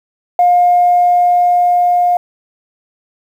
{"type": "tone with level ramp", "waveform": "sine", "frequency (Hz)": 710, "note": "F5", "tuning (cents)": 28, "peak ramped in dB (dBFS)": [-5, -8], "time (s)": [0.39, 2.17], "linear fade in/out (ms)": 2, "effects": ["tanh soft clip ceiling -2 dBFS", "7-bit"]}